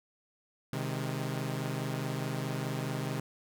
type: chord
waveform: sawtooth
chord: Ab major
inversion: first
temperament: equal with one note detuned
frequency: 130.81 / 155.56 / 205.1 Hz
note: C3 / Eb3 / Ab3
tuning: 0 / 0 / -21 cents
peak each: -31 / -33 / -37 dBFS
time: 0.73-3.2 s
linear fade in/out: 2 ms
effects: none